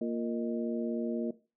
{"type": "harmonic tone with a mistuned harmonic", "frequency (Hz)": 116.54, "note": "A#2", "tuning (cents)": 0, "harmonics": [2, 3, 4, 5], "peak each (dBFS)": [-32, -36, -38, -40], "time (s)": [0.01, 1.31], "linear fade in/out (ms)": 5, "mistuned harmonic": 5, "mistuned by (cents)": 99, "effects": ["noise-tail reverb RT60 0.3 s tail -17 dB re dry"]}